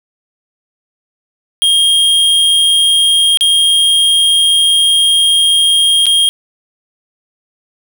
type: tone with dropouts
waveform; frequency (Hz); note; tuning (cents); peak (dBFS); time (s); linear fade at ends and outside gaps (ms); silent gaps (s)
square; 3233; G#7; -47; -8; 1.62-6.29; 0; 3.373-3.409 / 6.057-6.066
effects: none